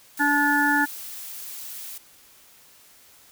blue noise, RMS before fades -37 dBFS, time 0.17-1.98 s, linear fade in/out 5 ms
harmonic tone, 289.3 Hz, D4, 26 cents flat, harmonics 1 / 3 / 5 / 6, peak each -24 / -24 / -24 / -22 dBFS, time 0.19-0.86 s, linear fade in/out 20 ms
effects white hiss -53 dBFS RMS until 3.31 s

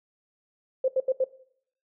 sine tone bursts, 522 Hz, C5, 4 cents flat, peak -20 dBFS, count 4, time 0.84-1.242 s, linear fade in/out 5 ms, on 42 ms, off 78 ms, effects noise-tail reverb RT60 0.6 s tail -17 dB re dry

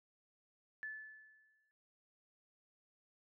sine tone with exponential decay, 1738 Hz, A6, 22 cents flat, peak -40 dBFS, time 0.83-1.71 s, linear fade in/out 0 ms, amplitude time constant 190 ms, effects none

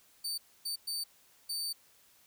sawtooth tone bursts at uneven times, 4578 Hz, D8, 45 cents flat, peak -31 dBFS, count 4, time 0.24-0.38 / 0.65-0.76 / 0.87-1.04 / 1.49-1.73 s, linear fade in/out 10 ms, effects white hiss -64 dBFS RMS until 2.26 s

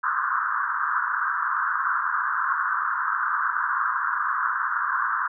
white band-pass noise, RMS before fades -25 dBFS, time 0.03-5.28 s, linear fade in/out 10 ms, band 1000 to 1600 Hz, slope 96 dB/octave, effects none

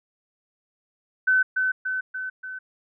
sine tone with echo, 1518 Hz, F#6, 44 cents sharp, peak -16 dBFS, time 1.27-1.43 s, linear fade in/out 10 ms, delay 290 ms, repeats 4, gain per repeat -4 dB, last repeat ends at 2.59 s, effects none

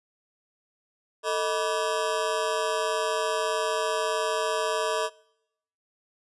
25% pulse ring-modulated tone, 535 Hz, C5, 38 cents sharp, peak -18 dBFS, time 1.23-5.1 s, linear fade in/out 50 ms, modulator 90.8 Hz, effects noise-tail reverb RT60 0.8 s tail -24 dB re dry + resampled to 24000 Hz

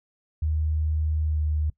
sine tone with pitch glide, 77.5 to 76.26 Hz, D#2 to D#2, -6 to -34 cents, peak -22 dBFS, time 0.42-1.7 s, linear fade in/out 5 ms, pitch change -28 cents, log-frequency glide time 1.26-1.4 s, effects noise-tail reverb RT60 0.1 s tail -20 dB re dry

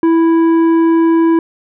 sine tone with tanh clipping, 329.6 Hz, E4, in tune, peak -9 dBFS, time 0.03-1.39 s, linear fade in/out 2 ms, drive 9 dB, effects none

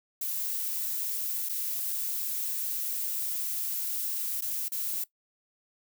violet noise with dropouts, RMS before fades -32 dBFS, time 0.21-5.04 s, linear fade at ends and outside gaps 5 ms, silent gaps 1.489-1.494 / 4.409-4.42 / 4.684-4.719 s, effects noise-tail reverb RT60 0.1 s tail -18 dB re dry

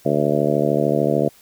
harmonic tone, 73.42 Hz, D2, in tune, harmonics 2 / 3 / 4 / 5 / 6 / 7 / 8 / 9, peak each -24 / -24 / -24 / -24 / -24 / -24 / -24 / -24 dBFS, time 0.05-1.29 s, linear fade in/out 10 ms, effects white hiss -51 dBFS RMS until 1.41 s

